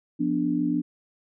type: chord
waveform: sine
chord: B diminished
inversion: second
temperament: equal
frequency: 174.61 / 246.9 / 293.7 Hz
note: F3 / B3 / D4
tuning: 0 / 0 / 0 cents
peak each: -30 / -27 / -24 dBFS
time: 0.19-0.82 s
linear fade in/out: 20 ms
effects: none